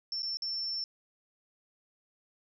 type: tone with dropouts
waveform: sine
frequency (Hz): 5390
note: E8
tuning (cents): +38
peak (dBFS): -32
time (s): 0.12-0.84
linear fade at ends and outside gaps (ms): 1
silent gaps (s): 0.222-0.23 / 0.371-0.421
effects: none